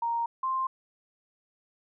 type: tone pair in turn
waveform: sine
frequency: 932.3 / 1050.5 Hz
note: A#5 / C6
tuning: 0 / +7 cents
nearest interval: major second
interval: 207 cents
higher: second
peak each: -26 dBFS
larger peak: neither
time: 0.02-0.26 / 0.43-0.67 s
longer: neither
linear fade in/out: 5 ms
effects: none